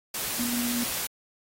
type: tone in noise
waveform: sine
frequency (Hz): 240.7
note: B3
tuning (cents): -44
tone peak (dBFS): -28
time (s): 0.39-0.84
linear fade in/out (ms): 5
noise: white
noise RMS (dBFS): -31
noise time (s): 0.14-1.07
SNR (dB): 0
effects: AAC 48 kbps